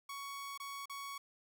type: tone with dropouts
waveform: sawtooth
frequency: 1116 Hz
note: C#6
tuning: 11 cents sharp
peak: -39 dBFS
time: 0.09-1.18 s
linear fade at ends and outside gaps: 5 ms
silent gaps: 0.577-0.599 / 0.857-0.896 s
effects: none